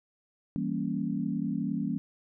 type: chord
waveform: sine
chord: E diminished seventh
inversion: none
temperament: equal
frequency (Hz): 164.81 / 196 / 233.1 / 277.2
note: E3 / G3 / Bb3 / Db4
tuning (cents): 0 / 0 / 0 / 0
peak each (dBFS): -35 / -33 / -33 / -34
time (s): 0.56-1.98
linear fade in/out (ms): 0
effects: none